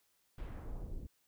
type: noise with low-pass filter sweep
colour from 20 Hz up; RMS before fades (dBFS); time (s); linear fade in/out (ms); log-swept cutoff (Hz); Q
brown; -43; 0.38-1.07; 5; 3500 to 270; 0.95
effects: white hiss -75 dBFS RMS until 1.27 s